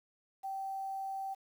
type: tone with quantisation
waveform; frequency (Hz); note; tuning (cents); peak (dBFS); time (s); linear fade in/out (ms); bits
sine; 776; G5; -18; -36; 0.43-1.35; 20; 10
effects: none